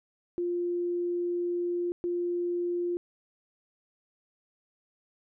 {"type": "tone bursts at uneven times", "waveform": "sine", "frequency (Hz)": 350, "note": "F4", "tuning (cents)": 4, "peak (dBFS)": -27, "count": 2, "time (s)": [[0.38, 1.92], [2.04, 2.97]], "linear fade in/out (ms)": 0, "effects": []}